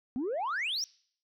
sine exponential sweep, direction up, 235.2 to 5920 Hz, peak -28 dBFS, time 0.16-0.84 s, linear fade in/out 0 ms, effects noise-tail reverb RT60 0.6 s tail -26 dB re dry + tanh soft clip ceiling -28 dBFS

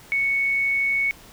sine tone, 2217 Hz, C#7, in tune, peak -19 dBFS, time 0.12-1.11 s, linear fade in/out 0 ms, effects pink hiss -47 dBFS RMS until 1.32 s

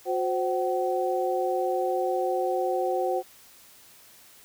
sine tone cluster, 363.9 / 522 / 757 Hz, F#4 / C5 / F#5, -29 / -4 / +39 cents, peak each -28 dBFS, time 0.05-3.23 s, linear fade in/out 50 ms, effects white hiss -53 dBFS RMS until 4.44 s

